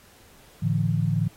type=chord; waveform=sine; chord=A suspended fourth; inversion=none; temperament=equal with one note detuned; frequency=110 / 146.83 / 168.28 Hz; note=A2 / D3 / E3; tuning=0 / 0 / +36 cents; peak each=-25 dBFS; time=0.62-1.28 s; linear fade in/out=10 ms; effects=pink hiss -54 dBFS RMS until 1.36 s + AAC 48 kbps